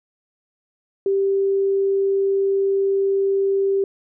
sine tone, 392 Hz, G4, in tune, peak -16 dBFS, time 1.06-3.84 s, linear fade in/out 2 ms, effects none

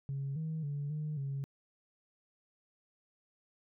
sine tone with pitch steps, 137.9 / 158.7 / 143.7 / 152.1 / 138 Hz, C#3 / D#3 / D3 / D#3 / C#3, -9 / +35 / -37 / -39 / -7 cents, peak -33 dBFS, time 0.09-1.44 s, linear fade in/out 0 ms, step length 270 ms, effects tanh soft clip ceiling -31 dBFS

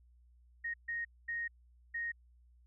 sine tone bursts at uneven times, 1864.7 Hz, A#6, in tune, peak -35 dBFS, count 4, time 0.64-0.74 / 0.88-1.05 / 1.28-1.48 / 1.94-2.12 s, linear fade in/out 10 ms, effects added 60 Hz sine -61 dBFS peak until 2.66 s

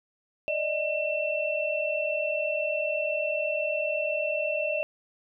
sine tone cluster, 589 / 629 / 2694 Hz, D5 / D#5 / E7, +5 / +19 / +37 cents, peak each -30 dBFS, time 0.48-4.83 s, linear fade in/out 0 ms, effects none

